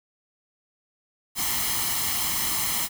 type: noise with comb filter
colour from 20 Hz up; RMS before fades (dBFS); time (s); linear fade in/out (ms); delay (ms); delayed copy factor
white; -26; 1.35-2.89; 50; 0.97; +0.65
effects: none